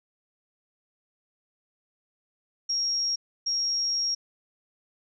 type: tone bursts at uneven times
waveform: sine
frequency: 5588 Hz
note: F8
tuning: in tune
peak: -24 dBFS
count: 2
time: 2.69-3.16 / 3.46-4.15 s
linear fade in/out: 10 ms
effects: none